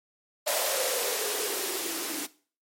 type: noise with band-pass filter sweep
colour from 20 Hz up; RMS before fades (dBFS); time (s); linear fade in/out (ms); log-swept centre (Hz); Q
violet; -30; 0.46-2.27; 20; 610 to 290; 8.2
effects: noise-tail reverb RT60 0.4 s tail -18 dB re dry + MP3 64 kbps